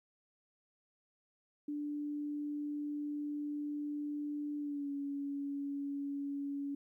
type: tone with pitch glide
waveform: sine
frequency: 293.7 to 281.9 Hz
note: D4 to C#4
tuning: 0 to +29 cents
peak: -36 dBFS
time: 1.68-6.75 s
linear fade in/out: 5 ms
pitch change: -71 cents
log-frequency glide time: 4.58-4.9 s
effects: 13-bit